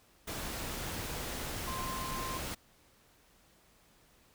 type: tone in noise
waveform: sine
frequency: 1046.5 Hz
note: C6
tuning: in tune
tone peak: -39 dBFS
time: 1.67-2.38 s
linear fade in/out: 10 ms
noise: pink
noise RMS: -39 dBFS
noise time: 0.27-2.55 s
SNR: -3 dB
effects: pink hiss -65 dBFS RMS until 4.34 s